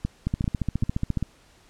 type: two click trains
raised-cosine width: 5 ms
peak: -13 / -12 dBFS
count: 4 / 14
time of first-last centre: 0.05-1.226 / 0.27-1.173 s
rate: 2.55 / 14.4 Hz
effects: pink hiss -57 dBFS RMS until 1.69 s + low-pass 9000 Hz 12 dB/octave